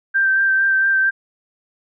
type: tone with vibrato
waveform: sine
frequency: 1568 Hz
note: G6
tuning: in tune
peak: -13 dBFS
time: 0.14-1.11 s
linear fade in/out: 20 ms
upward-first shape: sine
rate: 4.4 Hz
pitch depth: 19 cents each way
effects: none